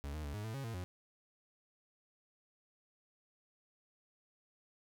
40% pulse tone with pitch steps, 71 / 76.9 / 72.1 / 104.6 / 110.8 / 136.9 / 114 / 90.4 Hz, C#2 / D#2 / D2 / G#2 / A2 / C#3 / A#2 / F#2, +42 / -20 / -31 / +13 / +13 / -21 / -38 / -40 cents, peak -39 dBFS, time 0.04-0.84 s, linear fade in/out 0 ms, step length 100 ms, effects none

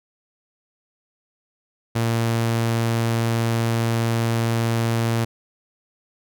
sawtooth tone, 115.2 Hz, A#2, 20 cents flat, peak -15 dBFS, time 1.95-5.25 s, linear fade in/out 10 ms, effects none

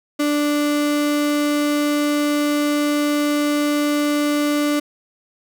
35% pulse tone, 293.7 Hz, D4, in tune, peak -15 dBFS, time 0.19-4.8 s, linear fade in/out 10 ms, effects none

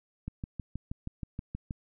click train, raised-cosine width 5 ms, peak -23 dBFS, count 10, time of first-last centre 0.28-1.709 s, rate 6.3 Hz, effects none

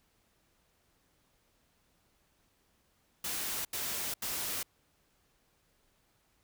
white noise bursts, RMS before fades -36 dBFS, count 3, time 3.24-4.63 s, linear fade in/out 5 ms, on 410 ms, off 80 ms, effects pink hiss -72 dBFS RMS until 6.43 s

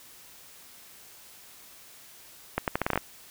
accelerating click train, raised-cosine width 0.5 ms, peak -10 dBFS, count 9, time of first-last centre 2.58-2.976 s, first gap 98 ms, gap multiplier 0.79, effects white hiss -51 dBFS RMS until 3.3 s

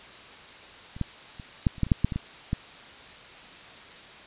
clicks, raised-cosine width 5 ms, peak -28 / -14 / -28 / -8 / -30 / -10 / -25 / -6 / -8 / -18 / -16 / -13 dBFS, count 12, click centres 0.965 / 1.013 / 1.398 / 1.668 / 1.782 / 1.833 / 1.867 / 1.918 / 2.046 / 2.122 / 2.16 / 2.531 s, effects white hiss -46 dBFS RMS until 4.26 s + resampled to 8000 Hz

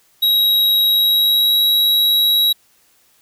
square tone with pitch glide, 3833 to 3864 Hz, A#7 to B7, +47 to -39 cents, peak -12 dBFS, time 0.22-2.53 s, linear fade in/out 10 ms, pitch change +14 cents, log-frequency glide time 0.86-1.59 s, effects white hiss -56 dBFS RMS until 3.21 s

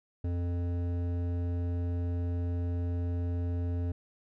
sine tone with hard clipping, 87.31 Hz, F2, in tune, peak -31 dBFS, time 0.24-3.92 s, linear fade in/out 5 ms, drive 12 dB, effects none

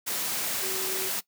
sine tone in noise, 378.6 Hz, F#4, 40 cents sharp, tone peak -35 dBFS, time 0.62-1.1 s, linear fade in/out 20 ms, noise white, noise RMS -30 dBFS, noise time 0.06-1.21 s, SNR -8 dB, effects noise-tail reverb RT60 0.1 s tail -19 dB re dry + high-pass 150 Hz 12 dB/octave

